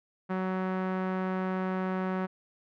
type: tone with low-pass filter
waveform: sawtooth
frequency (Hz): 186.8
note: F#3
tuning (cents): +17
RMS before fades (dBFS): -31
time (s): 0.29-2.27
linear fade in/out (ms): 20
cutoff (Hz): 1500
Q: 1.4
effects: none